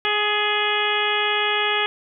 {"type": "harmonic tone with a mistuned harmonic", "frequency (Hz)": 417.4, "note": "G#4", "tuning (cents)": 9, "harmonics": [1, 2, 3, 4, 5, 6, 7, 8], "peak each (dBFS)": [-27, -27, -27, -27, -27, -27, -27, -27], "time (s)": [0.05, 1.86], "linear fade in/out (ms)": 0, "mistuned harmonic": 4, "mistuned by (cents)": 22, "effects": []}